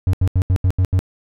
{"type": "tone bursts", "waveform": "triangle", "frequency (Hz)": 92.5, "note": "F#2", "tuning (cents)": 0, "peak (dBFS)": -10, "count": 7, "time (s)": [0.07, 0.991], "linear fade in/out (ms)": 0, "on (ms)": 63, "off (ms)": 80, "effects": []}